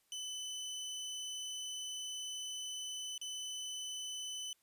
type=tone with dropouts; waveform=25% pulse; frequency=3013 Hz; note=F#7; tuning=31 cents sharp; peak=-37 dBFS; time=0.12-4.53 s; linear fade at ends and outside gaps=1 ms; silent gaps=3.179-3.214 s; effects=white hiss -75 dBFS RMS until 4.62 s + resampled to 32000 Hz